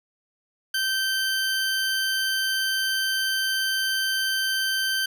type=tone; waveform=20% pulse; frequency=1553 Hz; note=G6; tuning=17 cents flat; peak=-18 dBFS; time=0.74-5.06 s; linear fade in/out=5 ms; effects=none